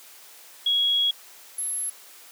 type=tone pair in turn; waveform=sine; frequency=3322 / 11174 Hz; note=G#7 / F9; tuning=0 / 0 cents; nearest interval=octave + major sixth; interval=2100 cents; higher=second; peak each=-19 / -26 dBFS; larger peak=first; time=0.66-1.11 / 1.58-1.9 s; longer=first; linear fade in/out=5 ms; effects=white hiss -48 dBFS RMS until 2.31 s + high-pass 400 Hz 12 dB/octave